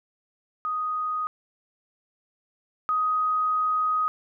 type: tone pair in turn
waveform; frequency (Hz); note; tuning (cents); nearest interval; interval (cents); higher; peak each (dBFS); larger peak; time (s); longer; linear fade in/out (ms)
sine; 1246 / 1253; D#6 / D#6; +2 / +12; unison; 10; second; -25 / -21; second; 0.65-1.27 / 2.89-4.08; second; 0
effects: none